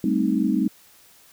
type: chord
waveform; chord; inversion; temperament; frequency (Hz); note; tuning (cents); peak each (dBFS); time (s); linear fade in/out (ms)
sine; A half-diminished seventh; third; equal; 196 / 220 / 261.6 / 311.1; G3 / A3 / C4 / Eb4; 0 / 0 / 0 / 0; -24; 0.04-0.68; 2
effects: white hiss -53 dBFS RMS until 1.32 s